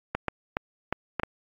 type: clicks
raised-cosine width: 0.5 ms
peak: -11 dBFS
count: 6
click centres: 0.15 / 0.283 / 0.569 / 0.926 / 1.197 / 1.234 s
effects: AAC 48 kbps